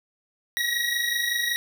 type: tone pair together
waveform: 25% pulse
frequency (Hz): 1889.7 / 1915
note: A#6 / A#6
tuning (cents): +23 / +46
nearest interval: unison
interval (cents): 23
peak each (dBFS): -24 / -22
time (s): 0.57-1.56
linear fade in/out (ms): 0
effects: none